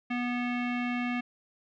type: tone with low-pass filter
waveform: square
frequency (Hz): 244.3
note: B3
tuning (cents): -19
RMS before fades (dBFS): -31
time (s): 0.1-1.21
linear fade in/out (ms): 10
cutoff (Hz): 2400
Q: 4
effects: none